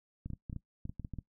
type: clicks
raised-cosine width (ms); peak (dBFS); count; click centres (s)
5; -28; 12; 0.26 / 0.303 / 0.334 / 0.498 / 0.529 / 0.563 / 0.854 / 0.895 / 0.997 / 1.048 / 1.137 / 1.187
effects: noise-tail reverb RT60 0.1 s tail -18 dB re dry